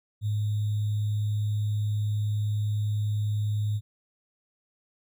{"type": "tone with sample-and-hold", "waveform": "sine", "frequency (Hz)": 105.1, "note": "G#2", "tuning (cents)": 21, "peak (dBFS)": -24, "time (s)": [0.21, 3.81], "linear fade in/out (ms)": 50, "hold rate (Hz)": 3675, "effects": []}